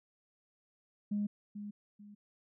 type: tone with echo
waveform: sine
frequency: 206.3 Hz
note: G#3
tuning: 11 cents flat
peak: -30 dBFS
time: 1.11-1.27 s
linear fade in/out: 10 ms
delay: 440 ms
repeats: 2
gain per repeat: -10 dB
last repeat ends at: 2.15 s
effects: tanh soft clip ceiling -26 dBFS